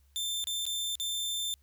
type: tone with dropouts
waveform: sawtooth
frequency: 3564 Hz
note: A7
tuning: 22 cents sharp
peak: -28 dBFS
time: 0.16-1.54 s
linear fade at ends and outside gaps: 0 ms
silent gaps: 0.441-0.471 / 0.654-0.665 / 0.954-0.999 s
effects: added 69 Hz sine -61 dBFS peak until 1.62 s + white hiss -73 dBFS RMS until 1.62 s